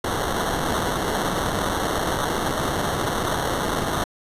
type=noise with sample-and-hold; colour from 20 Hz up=violet; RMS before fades=-24 dBFS; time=0.04-4.04 s; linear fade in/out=5 ms; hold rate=2450 Hz; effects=resampled to 32000 Hz